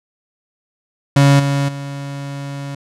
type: tone with level steps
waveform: 35% pulse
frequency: 140.2 Hz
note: C#3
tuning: 20 cents sharp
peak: -6 / -13 / -23 dBFS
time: 1.16-2.75 s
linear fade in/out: 5 ms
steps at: 1.39 / 1.68 s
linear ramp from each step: 10 ms
effects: low-pass 9000 Hz 12 dB/octave